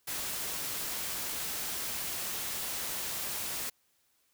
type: noise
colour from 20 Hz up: white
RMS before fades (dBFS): -36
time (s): 0.07-3.7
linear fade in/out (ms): 10
effects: white hiss -72 dBFS RMS until 4.33 s